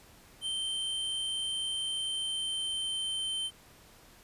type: tone with pitch glide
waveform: square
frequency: 3118 to 3100 Hz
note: G7 to G7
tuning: -10 to -20 cents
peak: -32 dBFS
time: 0.41-3.51 s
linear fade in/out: 50 ms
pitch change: -10 cents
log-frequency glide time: 1.74-3.4 s
effects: pink hiss -57 dBFS RMS until 4.23 s + resampled to 32000 Hz